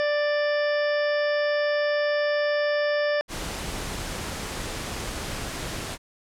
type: harmonic tone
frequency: 589 Hz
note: D5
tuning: 5 cents sharp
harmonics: 1 / 2 / 3 / 4 / 5 / 6 / 8 / 9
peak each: -22 / -36 / -29 / -39 / -41 / -42 / -42 / -40 dBFS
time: 0-3.21 s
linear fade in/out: 0 ms
type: noise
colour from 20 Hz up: pink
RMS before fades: -32 dBFS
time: 3.28-5.98 s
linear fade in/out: 50 ms
effects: low-pass 10000 Hz 12 dB/octave